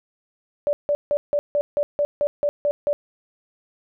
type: tone bursts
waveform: sine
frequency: 582 Hz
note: D5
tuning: 16 cents flat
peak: -17 dBFS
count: 11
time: 0.67-2.93 s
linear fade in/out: 0 ms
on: 60 ms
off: 160 ms
effects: none